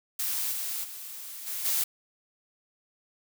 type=noise with level steps; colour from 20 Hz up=blue; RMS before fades=-30 / -33 / -41 / -34 / -27 dBFS; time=0.19-1.84 s; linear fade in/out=5 ms; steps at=0.51 / 0.83 / 1.46 / 1.64 s; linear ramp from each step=20 ms; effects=none